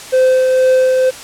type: tone with tremolo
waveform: triangle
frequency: 516 Hz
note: C5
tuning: 24 cents flat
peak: -5 dBFS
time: 0.12-1.11 s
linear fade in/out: 20 ms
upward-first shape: triangle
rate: 2.1 Hz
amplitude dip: 30%
effects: white hiss -31 dBFS RMS until 1.23 s + low-pass 9000 Hz 12 dB/octave